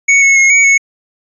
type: tone with pitch steps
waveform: square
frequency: 2225 / 2193 / 2162 / 2251 / 2203 Hz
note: C#7 / C#7 / C#7 / C#7 / C#7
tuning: +6 / -19 / -44 / +26 / -11 cents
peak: -6 dBFS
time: 0.08-0.78 s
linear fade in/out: 10 ms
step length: 140 ms
effects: resampled to 22050 Hz